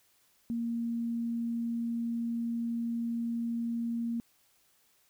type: tone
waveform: sine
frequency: 233.1 Hz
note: A#3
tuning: in tune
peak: -30 dBFS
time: 0.5-4.2 s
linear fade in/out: 0 ms
effects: white hiss -68 dBFS RMS until 5.09 s